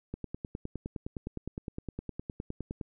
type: click train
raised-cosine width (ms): 3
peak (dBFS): -23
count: 27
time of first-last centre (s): 0.14-2.812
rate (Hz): 9.73
effects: none